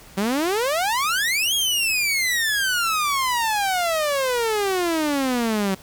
sawtooth exponential two-way sweep, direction up then down, 187.6 to 3328 to 187.6 Hz, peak -16 dBFS, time 0.17-5.75 s, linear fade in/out 10 ms, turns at 1.54 s, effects pink hiss -46 dBFS RMS until 5.82 s

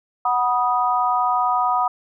sine chord, B major, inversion second, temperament equal with one note detuned, 740 / 975.3 / 1244.5 Hz, F#5 / B5 / D#6, 0 / -22 / 0 cents, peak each -21 dBFS, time 0.25-1.88 s, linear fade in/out 5 ms, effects none

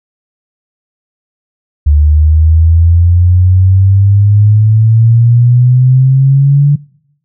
sine exponential sweep, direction up, 73 to 145.2 Hz, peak -3 dBFS, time 1.86-6.76 s, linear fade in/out 10 ms, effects noise-tail reverb RT60 0.8 s tail -24 dB re dry

